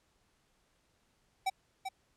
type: tone with echo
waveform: square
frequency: 767 Hz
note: G5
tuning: 38 cents flat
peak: -29 dBFS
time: 1.46-1.5 s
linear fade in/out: 10 ms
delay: 390 ms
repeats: 1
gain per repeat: -7 dB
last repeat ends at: 1.89 s
effects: pink hiss -73 dBFS RMS until 2.16 s + low-pass 10000 Hz 12 dB/octave